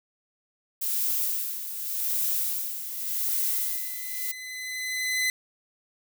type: noise with tremolo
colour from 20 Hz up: violet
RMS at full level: -26 dBFS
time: 0.81-4.32 s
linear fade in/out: 10 ms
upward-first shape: sine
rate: 0.86 Hz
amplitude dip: 65%
type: tone with exponential growth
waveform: sawtooth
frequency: 2022 Hz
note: B6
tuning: 40 cents sharp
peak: -19 dBFS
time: 2.81-5.3 s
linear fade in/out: 1 ms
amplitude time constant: 540 ms
effects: none